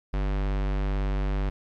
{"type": "tone", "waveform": "square", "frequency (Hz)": 49, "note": "G1", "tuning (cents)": 0, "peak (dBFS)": -25, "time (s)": [0.13, 1.5], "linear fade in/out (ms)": 10, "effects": ["low-pass 3000 Hz 12 dB/octave", "11-bit"]}